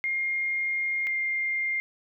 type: tone pair in turn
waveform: sine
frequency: 2126 / 2110 Hz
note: C7 / C7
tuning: +27 / +14 cents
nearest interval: unison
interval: 13 cents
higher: first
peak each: -25 / -25 dBFS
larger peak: neither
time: 0.04-1.07 / 1.07-1.8 s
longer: first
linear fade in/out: 0 ms
effects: none